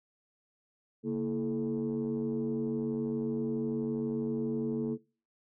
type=tone cluster; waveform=sine; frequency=140 / 232.2 / 331.2 / 431.2 Hz; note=C#3 / A#3 / E4 / A4; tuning=+18 / -7 / +8 / -35 cents; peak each=-39 / -31 / -37 / -35 dBFS; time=1.03-4.98 s; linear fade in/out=50 ms; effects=noise-tail reverb RT60 0.4 s tail -24 dB re dry + tanh soft clip ceiling -24 dBFS